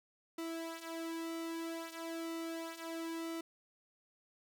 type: tone with flanger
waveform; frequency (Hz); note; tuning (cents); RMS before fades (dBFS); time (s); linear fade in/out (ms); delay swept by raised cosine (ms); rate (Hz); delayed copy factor
sawtooth; 329.6; E4; 0; -42; 0.38-3.41; 5; 1.8 to 4.9; 0.51; -0.7
effects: none